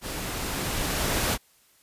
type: noise with level ramp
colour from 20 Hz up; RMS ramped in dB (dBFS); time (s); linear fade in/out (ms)
pink; -34 to -24; 0.01-1.38; 50
effects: white hiss -61 dBFS RMS until 1.82 s + resampled to 32000 Hz